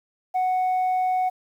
sine tone, 740 Hz, F#5, in tune, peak -17 dBFS, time 0.34-1.3 s, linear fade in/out 20 ms, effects tanh soft clip ceiling -19 dBFS + 9-bit

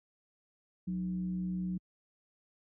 sine tone with frequency modulation, 182.3 Hz, F#3, 25 cents flat, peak -32 dBFS, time 0.87-1.78 s, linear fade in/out 10 ms, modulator 125 Hz, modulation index 0.37, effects high-pass 60 Hz 12 dB/octave

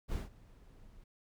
brown noise with ADSR envelope, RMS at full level -34 dBFS, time 0.08-1.04 s, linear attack 49 ms, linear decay 160 ms, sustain -23 dB, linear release 5 ms, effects none

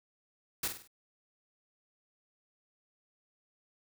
white noise with echo, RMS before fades -33 dBFS, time 0.63-0.68 s, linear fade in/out 5 ms, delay 49 ms, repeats 4, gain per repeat -7 dB, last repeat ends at 0.876 s, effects none

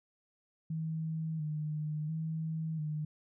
sine tone with vibrato, 156.1 Hz, D#3, 6 cents sharp, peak -33 dBFS, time 0.7-3.05 s, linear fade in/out 5 ms, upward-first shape square, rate 0.72 Hz, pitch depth 42 cents each way, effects none

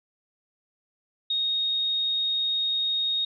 sine tone, 3729 Hz, A#7, in tune, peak -23 dBFS, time 1.3-3.25 s, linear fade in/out 5 ms, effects none

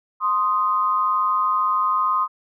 sine tone pair together, 1046.5 / 1244.5 Hz, C6 / D#6, 0 / 0 cents, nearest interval minor third, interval 300 cents, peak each -20 dBFS, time 0.2-2.28 s, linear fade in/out 50 ms, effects none

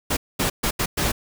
pink noise bursts at uneven times, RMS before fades -22 dBFS, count 5, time 0.1-0.17 / 0.39-0.5 / 0.63-0.71 / 0.79-0.86 / 0.97-1.12 s, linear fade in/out 10 ms, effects none

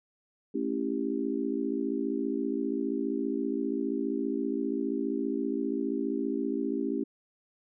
sine chord, A dominant seventh, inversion none, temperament just, 220 / 275 / 330 / 396 Hz, A3 / C#4 / E4 / G4, 0 / -14 / +2 / +18 cents, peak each -35 / -31 / -35 / -34 dBFS, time 0.54-7.04 s, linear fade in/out 10 ms, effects none

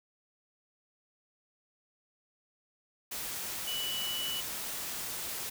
sine tone in noise, 2960 Hz, F#7, in tune, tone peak -34 dBFS, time 3.67-4.41 s, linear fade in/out 10 ms, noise white, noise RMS -38 dBFS, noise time 3.11-5.5 s, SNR +1 dB, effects none

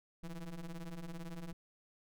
square ring-modulated tone, 82.41 Hz, E2, in tune, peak -40 dBFS, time 0.23-1.53 s, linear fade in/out 5 ms, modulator 91.3 Hz, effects none

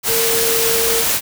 sine tone in noise, 457.6 Hz, A#4, 32 cents flat, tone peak -19 dBFS, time 0.07-1.05 s, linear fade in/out 50 ms, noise white, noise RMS -17 dBFS, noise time 0.03-1.21 s, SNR -5 dB, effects none

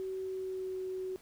sine tone with pitch glide, 378.6 to 373.8 Hz, F#4 to F#4, +40 to +18 cents, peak -35 dBFS, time 0-1.16 s, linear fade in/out 0 ms, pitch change -22 cents, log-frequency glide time 0.16-0.8 s, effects pink hiss -61 dBFS RMS until 1.21 s

